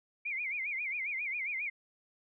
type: tone with vibrato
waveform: sine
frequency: 2254 Hz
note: C#7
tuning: 28 cents sharp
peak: -33 dBFS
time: 0.25-1.7 s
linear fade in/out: 10 ms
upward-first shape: sine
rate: 7.4 Hz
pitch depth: 160 cents each way
effects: none